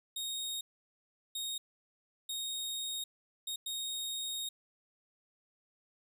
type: tone bursts at uneven times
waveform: sawtooth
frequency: 3729 Hz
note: A#7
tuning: in tune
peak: -33 dBFS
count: 5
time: 0.16-0.61 / 1.35-1.58 / 2.29-3.04 / 3.47-3.56 / 3.66-4.49 s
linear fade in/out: 5 ms
effects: none